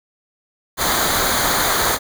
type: noise with comb filter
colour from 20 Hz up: pink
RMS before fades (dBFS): -18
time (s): 0.77-1.99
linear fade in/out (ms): 50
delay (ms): 0.37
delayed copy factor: -0.7
effects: none